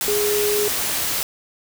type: tone in noise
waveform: sine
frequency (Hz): 415.3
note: G#4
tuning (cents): 0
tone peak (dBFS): -19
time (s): 0.08-0.68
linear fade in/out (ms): 0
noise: white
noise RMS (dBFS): -23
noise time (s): 0.01-1.23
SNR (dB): +1
effects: none